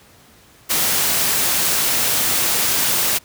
white noise, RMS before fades -18 dBFS, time 0.69-3.19 s, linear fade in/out 20 ms, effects pink hiss -49 dBFS RMS until 3.24 s + high-pass 60 Hz 12 dB/octave

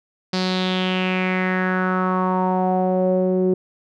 sawtooth tone with low-pass filter sweep, 185 Hz, F#3, in tune, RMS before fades -20 dBFS, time 0.33-3.54 s, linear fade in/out 5 ms, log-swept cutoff 4700 to 400 Hz, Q 4.5, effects none

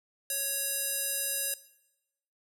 square tone with band-pass filter, 554.4 Hz, C#5, in tune, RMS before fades -32 dBFS, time 0.3-1.54 s, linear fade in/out 2 ms, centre 11000 Hz, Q 1.9, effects noise-tail reverb RT60 0.9 s tail -18 dB re dry

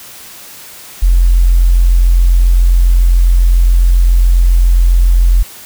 triangle tone with tanh clipping, 43.65 Hz, F1, in tune, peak -4 dBFS, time 1.02-5.43 s, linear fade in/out 10 ms, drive 3 dB, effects white hiss -33 dBFS RMS until 5.65 s

